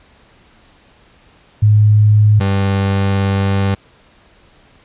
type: tone pair in turn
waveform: sine / 30% pulse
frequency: 105.7 / 98 Hz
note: G#2 / G2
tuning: +31 / 0 cents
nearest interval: minor second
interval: 131 cents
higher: first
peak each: -6 / -10 dBFS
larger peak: first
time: 1.62-2.4 / 2.4-3.75 s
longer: second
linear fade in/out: 10 ms
effects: pink hiss -49 dBFS RMS until 4.84 s + resampled to 8000 Hz